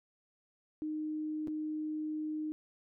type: tone with dropouts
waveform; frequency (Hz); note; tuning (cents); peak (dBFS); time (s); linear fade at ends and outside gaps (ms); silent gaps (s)
sine; 307.9; D#4; -18; -34; 0.82-2.52; 0; 1.473-1.481
effects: none